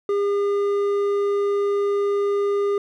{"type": "tone with hard clipping", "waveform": "sine", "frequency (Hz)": 404.1, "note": "G#4", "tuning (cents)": -47, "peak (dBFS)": -20, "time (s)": [0.09, 2.78], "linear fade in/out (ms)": 2, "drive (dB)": 6, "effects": []}